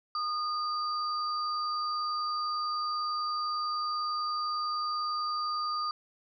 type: tone pair together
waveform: sine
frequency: 1223 / 4656 Hz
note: D#6 / D8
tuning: -30 / -16 cents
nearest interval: octave + major seventh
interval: 2314 cents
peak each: -30 / -37 dBFS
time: 0.15-5.91 s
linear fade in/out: 2 ms
effects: none